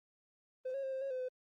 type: tone with pitch steps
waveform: triangle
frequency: 514 / 547 / 532 / 527 / 547 / 512 / 508 Hz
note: C5 / C#5 / C5 / C5 / C#5 / C5 / B4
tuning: -31 / -23 / +29 / +12 / -23 / -38 / +49 cents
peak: -33 dBFS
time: 0.65-1.287 s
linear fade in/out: 10 ms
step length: 91 ms
effects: tanh soft clip ceiling -32 dBFS + Opus 24 kbps